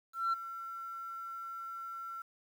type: tone with ADSR envelope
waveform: sine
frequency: 1353 Hz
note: E6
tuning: 45 cents sharp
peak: -25 dBFS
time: 0.13-2.22 s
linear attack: 200 ms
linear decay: 14 ms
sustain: -15 dB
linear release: 4 ms
effects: tanh soft clip ceiling -27 dBFS + 10-bit

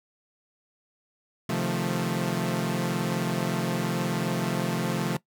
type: chord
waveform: sawtooth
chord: F dominant seventh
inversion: second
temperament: equal with one note detuned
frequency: 131.8 / 155.56 / 174.61 / 220 Hz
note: C3 / Eb3 / F3 / A3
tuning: +13 / 0 / 0 / 0 cents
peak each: -28 / -30 / -25 / -27 dBFS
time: 1.49-5.17 s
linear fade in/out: 5 ms
effects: noise-tail reverb RT60 0.1 s tail -19 dB re dry

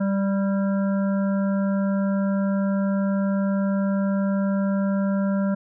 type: harmonic tone with a mistuned harmonic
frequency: 196.3 Hz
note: G3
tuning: 3 cents sharp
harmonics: 1 / 3 / 5 / 7 / 8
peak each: -20 / -29 / -39 / -37 / -42 dBFS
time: 0-5.55 s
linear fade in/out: 10 ms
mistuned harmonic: 8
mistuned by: +35 cents
effects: none

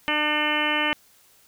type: harmonic tone with a mistuned harmonic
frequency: 300 Hz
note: D4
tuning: 37 cents sharp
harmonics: 1 / 2 / 3 / 4 / 5 / 6 / 7 / 8 / 9 / 10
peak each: -30 / -32 / -30 / -31 / -33 / -28 / -29 / -31 / -31 / -28 dBFS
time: 0.08-0.93 s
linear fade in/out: 0 ms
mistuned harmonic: 7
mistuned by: +34 cents
effects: white hiss -57 dBFS RMS until 1.47 s

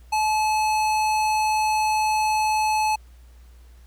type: tone with hard clipping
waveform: sine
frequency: 861 Hz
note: A5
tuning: 38 cents flat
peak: -21 dBFS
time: 0.12-2.96 s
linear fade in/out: 10 ms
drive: 18 dB
effects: added 60 Hz sine -45 dBFS peak until 3.86 s + pink hiss -60 dBFS RMS until 3.86 s

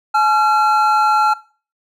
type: tone pair together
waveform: triangle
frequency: 853 / 1367.8 Hz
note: G#5 / F6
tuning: +46 / -36 cents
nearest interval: minor sixth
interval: 818 cents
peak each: -12 dBFS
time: 0.14-1.34 s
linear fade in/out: 10 ms
effects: noise-tail reverb RT60 0.4 s tail -20 dB re dry

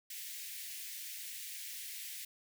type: high-pass noise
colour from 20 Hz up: white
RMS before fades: -45 dBFS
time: 0.1-2.25 s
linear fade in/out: 5 ms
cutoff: 1800 Hz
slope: 48 dB/octave
effects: none

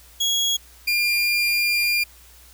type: tone pair in turn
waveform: 30% pulse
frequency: 3322 / 2401 Hz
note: G#7 / D7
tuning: 0 / +38 cents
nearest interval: tritone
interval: 562 cents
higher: first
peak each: -16 dBFS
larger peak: neither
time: 0.2-0.57 / 0.87-2.04 s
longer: second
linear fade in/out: 10 ms
effects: added 60 Hz sine -50 dBFS peak until 2.53 s + white hiss -50 dBFS RMS until 2.53 s

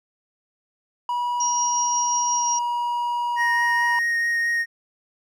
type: tone with pitch glide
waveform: triangle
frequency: 970 to 959.4 Hz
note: B5 to A#5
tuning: -31 to +50 cents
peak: -20 dBFS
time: 1.09-3.99 s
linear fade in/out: 2 ms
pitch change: -19 cents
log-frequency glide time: 2.34-2.47 s
type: tone with tremolo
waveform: sine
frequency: 5710 Hz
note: F8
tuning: 37 cents sharp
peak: -21 dBFS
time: 1.4-2.59 s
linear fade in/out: 5 ms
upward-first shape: triangle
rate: 5.6 Hz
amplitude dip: 30%
type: tone with vibrato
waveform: triangle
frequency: 1864.7 Hz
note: A#6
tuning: in tune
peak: -18 dBFS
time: 3.36-4.66 s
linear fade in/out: 50 ms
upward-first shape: triangle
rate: 4.6 Hz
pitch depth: 10 cents each way
effects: none

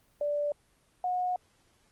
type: tone pair in turn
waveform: sine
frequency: 585 / 726.5 Hz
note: D5 / F#5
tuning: -7 / -32 cents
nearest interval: major third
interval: 375 cents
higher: second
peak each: -27 dBFS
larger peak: neither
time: 0.21-0.52 / 1.04-1.36 s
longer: second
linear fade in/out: 2 ms
effects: pink hiss -67 dBFS RMS until 1.91 s + Opus 24 kbps

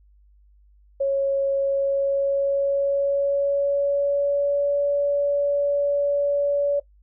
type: tone with pitch glide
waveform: sine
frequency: 550 to 570.7 Hz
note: C#5 to D5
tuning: -14 to -50 cents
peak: -18 dBFS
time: 1-6.8 s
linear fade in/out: 10 ms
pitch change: +64 cents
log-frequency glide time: 1.53-4.79 s
effects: noise-tail reverb RT60 0.1 s tail -17 dB re dry + added 50 Hz sine -52 dBFS peak until 7.02 s

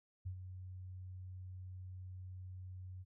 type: tone with ADSR envelope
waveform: sine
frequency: 92.3 Hz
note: F#2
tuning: 4 cents flat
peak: -38 dBFS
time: 0.25-3.05 s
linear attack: 17 ms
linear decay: 84 ms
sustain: -8 dB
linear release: 37 ms
effects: none

